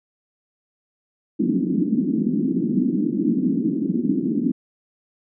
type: band-pass noise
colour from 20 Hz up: white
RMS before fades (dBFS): -21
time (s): 1.39-4.52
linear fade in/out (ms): 10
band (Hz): 180 to 310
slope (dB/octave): 48
effects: none